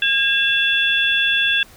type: tone cluster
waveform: sine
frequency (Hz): 1624 / 2690 / 3431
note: G#6 / E7 / A7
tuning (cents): -39 / +34 / -44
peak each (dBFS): -19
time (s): 0.02-1.63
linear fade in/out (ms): 2
effects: pink hiss -46 dBFS RMS until 1.76 s